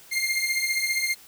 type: beating tone pair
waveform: sawtooth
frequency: 2108 / 2123 Hz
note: C7 / C7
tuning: +12 / +25 cents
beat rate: 15 Hz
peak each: -23 dBFS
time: 0.11-1.15 s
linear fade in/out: 20 ms
effects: white hiss -50 dBFS RMS until 1.27 s